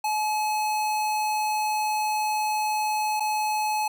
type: tone with dropouts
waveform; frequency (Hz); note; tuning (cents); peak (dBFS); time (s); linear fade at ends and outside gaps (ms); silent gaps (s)
square; 854; G#5; +48; -24; 0.04-3.88; 5; 3.198-3.204
effects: none